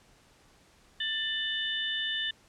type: tone cluster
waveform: sine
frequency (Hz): 1774 / 2973 / 3572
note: A6 / F#7 / A7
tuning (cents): +14 / +8 / +25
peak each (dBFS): -34 / -33 / -34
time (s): 1-2.31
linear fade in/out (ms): 5
effects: pink hiss -61 dBFS RMS until 2.48 s + low-pass 9000 Hz 12 dB/octave